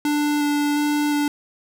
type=tone with vibrato; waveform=square; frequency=293.5 Hz; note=D4; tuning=1 cent flat; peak=-19 dBFS; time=0.05-1.28 s; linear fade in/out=2 ms; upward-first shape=square; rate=1.4 Hz; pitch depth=8 cents each way; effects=none